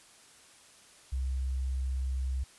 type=tone; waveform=sine; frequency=65.41 Hz; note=C2; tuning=in tune; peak=-29 dBFS; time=1.12-2.44 s; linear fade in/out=10 ms; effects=white hiss -57 dBFS RMS until 2.58 s + resampled to 24000 Hz